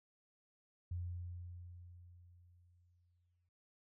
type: tone with exponential decay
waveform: sine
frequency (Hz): 88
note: F2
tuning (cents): +14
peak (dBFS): -38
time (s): 0.91-3.49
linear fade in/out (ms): 5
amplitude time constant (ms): 560
effects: noise-tail reverb RT60 0.2 s tail -23 dB re dry